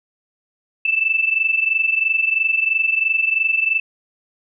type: tone pair together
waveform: sine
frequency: 2637 / 2660 Hz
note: E7 / E7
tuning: 0 / +15 cents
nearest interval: unison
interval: 15 cents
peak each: -17 / -20 dBFS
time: 0.85-3.8 s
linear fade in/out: 5 ms
effects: none